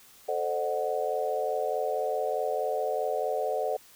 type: chord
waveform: sine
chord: A diminished seventh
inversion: none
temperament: equal with one note detuned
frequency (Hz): 440 / 523.3 / 608 / 740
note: A4 / C5 / Eb5 / Gb5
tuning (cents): 0 / 0 / -40 / 0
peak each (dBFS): -32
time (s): 0.28-3.77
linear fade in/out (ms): 10
effects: white hiss -55 dBFS RMS until 3.95 s